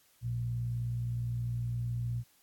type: tone with low-pass filter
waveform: 15% pulse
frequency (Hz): 59.5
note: A#1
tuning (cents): +36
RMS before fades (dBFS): -34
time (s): 0.21-2.24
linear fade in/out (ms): 50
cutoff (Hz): 120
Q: 6.6
effects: white hiss -66 dBFS RMS until 2.42 s + AAC 64 kbps